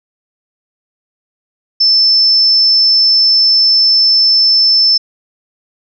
sine tone, 5290 Hz, E8, 5 cents sharp, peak -6 dBFS, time 1.8-4.98 s, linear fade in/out 10 ms, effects none

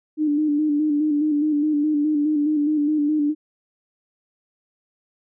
sine tone with vibrato, 299.3 Hz, D4, 33 cents sharp, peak -17 dBFS, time 0.17-3.35 s, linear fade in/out 50 ms, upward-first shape square, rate 4.8 Hz, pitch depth 41 cents each way, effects none

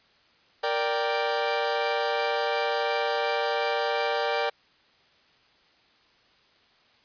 sawtooth chord, G minor, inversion first, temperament equal, 466.2 / 587.3 / 784 Hz, Bb4 / D5 / G5, 0 / 0 / 0 cents, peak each -25 dBFS, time 0.63-4.5 s, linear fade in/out 10 ms, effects white hiss -61 dBFS RMS until 7.04 s + resampled to 11025 Hz

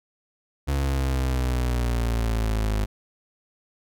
35% pulse exponential sweep, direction down, 70 to 51.91 Hz, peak -20 dBFS, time 0.67-2.86 s, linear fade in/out 20 ms, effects none

